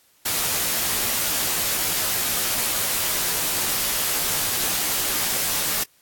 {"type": "noise with comb filter", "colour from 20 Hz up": "white", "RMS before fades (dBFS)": -23, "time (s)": [0.25, 5.84], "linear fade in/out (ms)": 10, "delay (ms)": 15, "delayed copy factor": -0.65, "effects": ["white hiss -59 dBFS RMS until 6.01 s", "AAC 64 kbps"]}